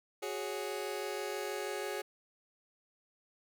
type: chord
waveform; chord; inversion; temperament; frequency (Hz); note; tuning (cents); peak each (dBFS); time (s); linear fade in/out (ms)
sawtooth; F# suspended second; none; just; 370 / 416.2 / 555; F#4 / G#4 / C#5; 0 / +4 / +2; -37 / -35 / -38; 0.22-2.02; 10
effects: none